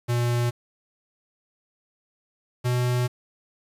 square tone pair in turn, 120.2 / 123.65 Hz, B2 / B2, -46 / +3 cents, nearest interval unison, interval 49 cents, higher second, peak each -22 dBFS, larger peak neither, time 0.08-0.51 / 2.64-3.08 s, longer second, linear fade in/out 20 ms, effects resampled to 32000 Hz + 8-bit

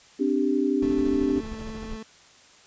sine chord, C suspended second, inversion none, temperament equal, 261.6 / 293.7 / 392 Hz, C4 / D4 / G4, 0 / 0 / 0 cents, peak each -25 / -24 / -26 dBFS, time 0.19-1.41 s, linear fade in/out 20 ms
brown noise with tremolo, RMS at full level -36 dBFS, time 0.82-1.97 s, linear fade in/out 5 ms, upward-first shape square, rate 13 Hz, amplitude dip 50%
30% pulse tone with vibrato, 220 Hz, A3, in tune, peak -33 dBFS, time 0.82-2.03 s, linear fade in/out 5 ms, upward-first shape triangle, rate 17 Hz, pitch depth 17 cents each way
effects white hiss -53 dBFS RMS until 2.66 s + resampled to 16000 Hz

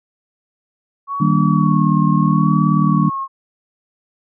sine tone with vibrato, 1108.7 Hz, C#6, in tune, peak -20 dBFS, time 1.07-3.28 s, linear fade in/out 50 ms, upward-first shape sine, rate 0.77 Hz, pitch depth 52 cents each way
sine chord, Eb major seventh, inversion none, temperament just, 155.56 / 194.45 / 233.3 / 291.7 Hz, Eb3 / G3 / Bb3 / D4, 0 / -14 / +2 / -12 cents, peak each -15 / -16 / -20 / -21 dBFS, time 1.2-3.1 s, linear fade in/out 10 ms
effects none

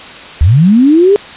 sine linear sweep, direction up, 66.4 to 417 Hz, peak -3 dBFS, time 0.41-1.16 s, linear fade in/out 0 ms, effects white hiss -29 dBFS RMS until 1.36 s + resampled to 8000 Hz

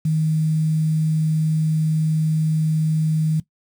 sine tone with quantisation, 156.9 Hz, D#3, 15 cents sharp, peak -16 dBFS, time 0.05-3.4 s, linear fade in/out 5 ms, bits 7, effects noise-tail reverb RT60 0.1 s tail -17 dB re dry

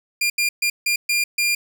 sawtooth tone bursts at uneven times, 2400 Hz, D7, 37 cents sharp, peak -14 dBFS, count 6, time 0.21-0.3 / 0.38-0.49 / 0.62-0.7 / 0.86-0.96 / 1.09-1.24 / 1.38-1.55 s, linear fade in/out 5 ms, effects none

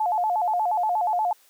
sine tone with vibrato, 784 Hz, G5, in tune, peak -20 dBFS, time 0-1.33 s, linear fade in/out 5 ms, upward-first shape square, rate 8.4 Hz, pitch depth 170 cents each way, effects white hiss -58 dBFS RMS until 1.49 s + high-pass 400 Hz 12 dB/octave

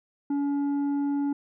sine tone with tanh clipping, 283.9 Hz, C#4, 41 cents sharp, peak -25 dBFS, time 0.3-1.33 s, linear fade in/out 5 ms, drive 6 dB, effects none

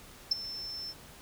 sine tone with ADSR envelope, 5320 Hz, E8, 15 cents sharp, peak -19 dBFS, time 0.31-0.94 s, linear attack 8 ms, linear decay 15 ms, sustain -18 dB, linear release 42 ms, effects tanh soft clip ceiling -20 dBFS + pink hiss -52 dBFS RMS until 1.21 s

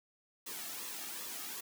white noise with flanger, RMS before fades -43 dBFS, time 0.46-1.61 s, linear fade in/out 10 ms, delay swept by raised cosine 1.3 to 2.02 ms, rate 2.6 Hz, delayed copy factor -0.6, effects high-pass 200 Hz 12 dB/octave

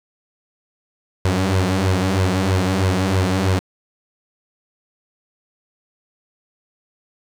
sawtooth tone with flanger, 94.2 Hz, F#2, 32 cents sharp, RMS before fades -18 dBFS, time 1.25-3.59 s, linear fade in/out 0 ms, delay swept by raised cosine 1.9 to 7.1 ms, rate 3.1 Hz, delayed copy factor +0.75, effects low-pass 9000 Hz 12 dB/octave + 7-bit

